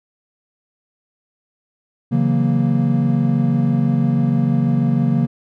triangle chord, F# dominant seventh, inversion second, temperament equal, 138.59 / 164.81 / 185 / 233.1 Hz, C#3 / E3 / F#3 / A#3, 0 / 0 / 0 / 0 cents, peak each -16 / -19 / -21 / -16 dBFS, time 2.11-5.27 s, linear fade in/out 20 ms, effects none

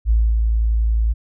sine tone with ADSR envelope, 55.5 Hz, A1, 16 cents sharp, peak -11 dBFS, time 0.05-1.14 s, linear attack 52 ms, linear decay 250 ms, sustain -3 dB, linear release 23 ms, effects none

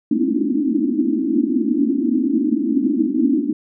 white band-pass noise, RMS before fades -18 dBFS, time 0.11-3.53 s, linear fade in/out 5 ms, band 220 to 330 Hz, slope 96 dB/octave, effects none

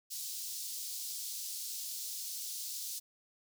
pink high-pass noise, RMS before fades -41 dBFS, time 0.1-3 s, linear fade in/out 20 ms, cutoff 4400 Hz, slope 24 dB/octave, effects none

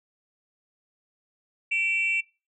sine tone pair together, 2329 / 2700 Hz, D7 / E7, -15 / +41 cents, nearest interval minor third, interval 256 cents, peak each -25 dBFS, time 1.71-2.21 s, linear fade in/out 10 ms, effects noise-tail reverb RT60 0.3 s tail -22 dB re dry + tanh soft clip ceiling -16 dBFS

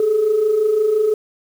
sine tone pair together, 406 / 431.8 Hz, G#4 / A4, -39 / -33 cents, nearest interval minor second, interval 106 cents, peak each -21 / -13 dBFS, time 0-1.14 s, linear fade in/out 2 ms, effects tanh soft clip ceiling -8 dBFS + 7-bit

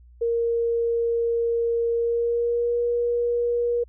sine tone with pitch glide, 466.2 to 477.1 Hz, A#4 to A#4, 0 to +40 cents, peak -20 dBFS, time 0.21-3.84 s, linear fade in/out 10 ms, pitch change +40 cents, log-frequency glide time 1.93-2.8 s, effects added 60 Hz sine -47 dBFS peak until 3.88 s

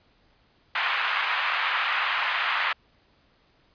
pink band-pass noise, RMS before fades -26 dBFS, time 0.75-2.73 s, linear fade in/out 5 ms, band 990 to 3000 Hz, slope 24 dB/octave, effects pink hiss -63 dBFS RMS until 3.74 s + resampled to 11025 Hz

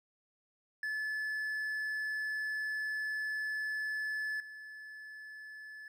triangle tone with level steps, 1728 Hz, A6, 32 cents flat, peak -32 / -44 dBFS, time 0.83-5.88 s, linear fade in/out 2 ms, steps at 4.4 s, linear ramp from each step 2 ms, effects none

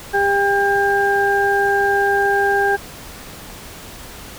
harmonic tone, 400 Hz, G4, 35 cents sharp, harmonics 1 / 2 / 4, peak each -18 / -18 / -18 dBFS, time 0.13-2.77 s, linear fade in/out 20 ms, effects pink hiss -36 dBFS RMS until 4.38 s

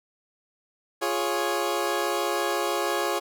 20% pulse chord, Db major, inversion first, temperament equal, 349.2 / 415.3 / 554.4 Hz, F4 / Ab4 / Db5, 0 / 0 / 0 cents, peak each -24 dBFS, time 1.01-3.2 s, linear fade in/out 20 ms, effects none

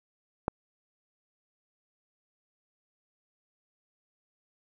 click, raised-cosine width 1 ms, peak -12 dBFS, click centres 0.481 s, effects none

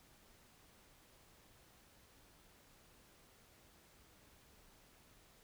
silence, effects pink hiss -66 dBFS RMS until 5.43 s

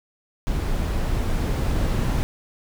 brown noise with level ramp, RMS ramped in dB -24 to -21 dBFS, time 0.47-2.23 s, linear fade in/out 0 ms, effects none

